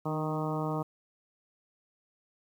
harmonic tone with a mistuned harmonic, 155.56 Hz, D#3, in tune, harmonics 1 / 2 / 3 / 4 / 5 / 6 / 7 / 8, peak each -33 / -36 / -38 / -39 / -40 / -41 / -41 / -42 dBFS, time 0.05-0.83 s, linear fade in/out 10 ms, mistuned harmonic 2, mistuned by -29 cents, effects 10-bit

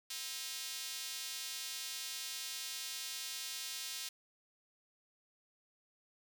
square tone with high-pass filter, 145 Hz, D3, 22 cents flat, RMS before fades -43 dBFS, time 0.1-4.09 s, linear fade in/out 5 ms, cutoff 3900 Hz, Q 1.1, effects none

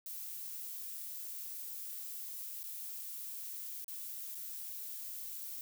violet noise with dropouts, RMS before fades -44 dBFS, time 0.06-5.61 s, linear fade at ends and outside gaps 1 ms, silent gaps 2.632-2.639 / 3.844-3.881 / 4.347-4.353 s, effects none

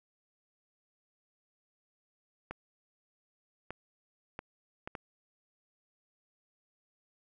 clicks, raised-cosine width 0.5 ms, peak -24 dBFS, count 5, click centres 2.51 / 3.706 / 4.391 / 4.875 / 4.952 s, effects none

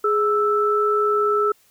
sine tone pair together, 417.3 / 1318.5 Hz, G#4 / E6, +8 / 0 cents, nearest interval octave + minor sixth, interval 1992 cents, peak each -19 dBFS, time 0.04-1.52 s, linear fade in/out 5 ms, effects white hiss -58 dBFS RMS until 1.7 s

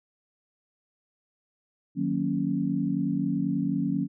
sine chord, D# minor seventh, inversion none, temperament equal with one note detuned, 154.67 / 185 / 233.1 / 277.2 Hz, D#3 / F#3 / A#3 / C#4, -10 / 0 / 0 / 0 cents, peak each -32 / -29 / -31 / -28 dBFS, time 1.95-4.08 s, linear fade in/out 50 ms, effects none

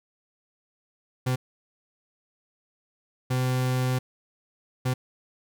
40% pulse tone bursts at uneven times, 127.7 Hz, C3, 42 cents flat, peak -22 dBFS, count 3, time 1.26-1.36 / 3.3-3.99 / 4.85-4.94 s, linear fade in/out 10 ms, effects none

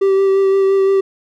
triangle tone with vibrato, 388.8 Hz, G4, 14 cents flat, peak -8 dBFS, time 0.01-1.01 s, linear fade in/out 10 ms, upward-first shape sine, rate 5.8 Hz, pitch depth 14 cents each way, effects none

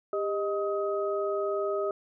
sine tone cluster, 399.8 / 622 / 1263 Hz, G4 / D#5 / D#6, +34 / -1 / +26 cents, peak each -29 / -31 / -35 dBFS, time 0.13-1.91 s, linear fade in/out 2 ms, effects none

